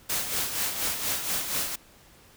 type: noise with tremolo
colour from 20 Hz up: white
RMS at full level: -27 dBFS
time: 0.09-1.76 s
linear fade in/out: 10 ms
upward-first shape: sine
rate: 4.2 Hz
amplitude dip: 55%
effects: pink hiss -55 dBFS RMS until 2.36 s